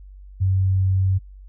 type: tone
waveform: sine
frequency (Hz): 94.9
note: F#2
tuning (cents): +44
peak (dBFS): -16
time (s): 0.4-1.19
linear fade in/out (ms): 20
effects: noise-tail reverb RT60 0.1 s tail -25 dB re dry + added 48 Hz sine -39 dBFS peak until 1.48 s